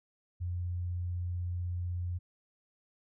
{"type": "tone", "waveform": "sine", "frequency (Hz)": 88.4, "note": "F2", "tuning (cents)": 22, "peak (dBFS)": -32, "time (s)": [0.4, 2.19], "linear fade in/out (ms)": 20, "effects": []}